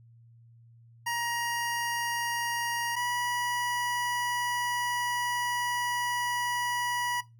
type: tone pair in turn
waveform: 25% pulse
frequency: 945 / 971.6 Hz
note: A#5 / B5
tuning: +23 / -29 cents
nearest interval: unison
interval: 48 cents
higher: second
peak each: -25 dBFS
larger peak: neither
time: 1.06-2.96 / 2.96-7.21 s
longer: second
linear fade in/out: 10 ms
effects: noise-tail reverb RT60 0.2 s tail -18 dB re dry + added 116 Hz sine -53 dBFS peak until 7.39 s